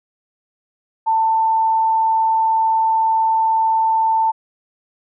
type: tone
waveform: sine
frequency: 891 Hz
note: A5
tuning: 22 cents sharp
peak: -13 dBFS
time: 1.06-4.32 s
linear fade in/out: 20 ms
effects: none